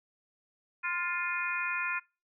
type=harmonic tone with a mistuned harmonic; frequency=352.1 Hz; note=F4; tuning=14 cents sharp; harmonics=3 / 4 / 5 / 6 / 7; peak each=-38 / -35 / -38 / -41 / -33 dBFS; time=0.83-2 s; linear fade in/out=20 ms; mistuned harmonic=3; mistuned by=-28 cents; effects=noise-tail reverb RT60 0.3 s tail -23 dB re dry